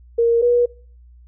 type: tone pair in turn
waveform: sine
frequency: 466.2 / 482.6 Hz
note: A#4 / B4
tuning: 0 / -40 cents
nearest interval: minor second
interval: 60 cents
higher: second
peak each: -12 / -12 dBFS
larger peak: neither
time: 0.18-0.42 / 0.42-0.66 s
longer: neither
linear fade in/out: 10 ms
effects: noise-tail reverb RT60 0.4 s tail -23 dB re dry + added 60 Hz sine -43 dBFS peak until 1.27 s